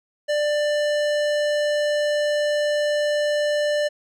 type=tone with hard clipping; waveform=sine; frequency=592 Hz; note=D5; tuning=14 cents sharp; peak=-21 dBFS; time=0.28-3.89 s; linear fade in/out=20 ms; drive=17 dB; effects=none